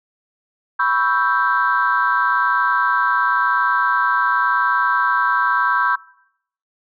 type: chord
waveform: sine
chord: C# half-diminished seventh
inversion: third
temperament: equal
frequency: 987.8 / 1108.7 / 1318.5 / 1568 Hz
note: B5 / C#6 / E6 / G6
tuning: 0 / 0 / 0 / 0 cents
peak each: -20 / -20 / -21 / -18 dBFS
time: 0.79-5.96 s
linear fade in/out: 10 ms
effects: noise-tail reverb RT60 0.7 s tail -21 dB re dry + tanh soft clip ceiling -6 dBFS